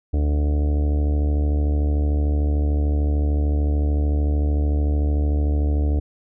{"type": "harmonic tone", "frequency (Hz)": 73.42, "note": "D2", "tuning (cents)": 0, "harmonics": [1, 2, 3, 4, 5, 6, 7, 8, 9, 10], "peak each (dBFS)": [-17, -34, -37, -29, -42, -35, -41, -41, -44, -44], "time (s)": [0.13, 6], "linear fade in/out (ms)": 10, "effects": []}